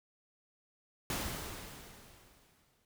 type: noise with exponential decay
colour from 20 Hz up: pink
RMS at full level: -35 dBFS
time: 1.1-2.85 s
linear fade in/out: 1 ms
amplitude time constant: 380 ms
effects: none